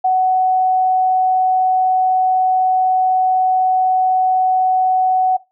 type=tone; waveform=sine; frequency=746 Hz; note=F#5; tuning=14 cents sharp; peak=-11 dBFS; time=0.04-5.37 s; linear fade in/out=10 ms; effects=noise-tail reverb RT60 0.2 s tail -17 dB re dry